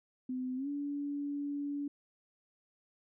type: tone with pitch glide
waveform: sine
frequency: 255.2 to 286.5 Hz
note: C4 to D4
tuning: -43 to -43 cents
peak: -34 dBFS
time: 0.29-1.88 s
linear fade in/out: 5 ms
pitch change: +200 cents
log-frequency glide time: 0.56-0.68 s
effects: none